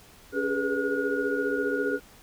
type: tone cluster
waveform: sine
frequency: 280 / 406.7 / 421.5 / 491 / 1442 Hz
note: C#4 / G#4 / G#4 / B4 / F#6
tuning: +18 / -36 / +26 / -10 / -45 cents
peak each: -31 dBFS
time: 0.32-2 s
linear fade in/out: 50 ms
effects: pink hiss -53 dBFS RMS until 2.22 s